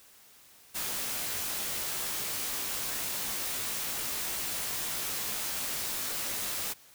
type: noise with comb filter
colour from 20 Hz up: white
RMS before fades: -34 dBFS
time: 0.74-6.74 s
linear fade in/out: 20 ms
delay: 17 ms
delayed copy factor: -0.55
effects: white hiss -57 dBFS RMS until 6.94 s